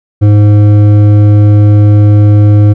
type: tone with hard clipping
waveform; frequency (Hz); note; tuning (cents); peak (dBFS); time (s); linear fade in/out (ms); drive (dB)
sine; 104; G#2; +3; -3; 0.21-2.74; 20; 9
effects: none